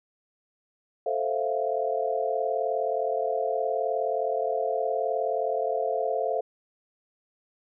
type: chord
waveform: sine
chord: F major seventh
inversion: first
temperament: equal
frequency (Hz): 440 / 523.3 / 659.3 / 698.5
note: A4 / C5 / E5 / F5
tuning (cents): 0 / 0 / 0 / 0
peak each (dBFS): -30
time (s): 1.06-6.41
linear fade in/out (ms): 5
effects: none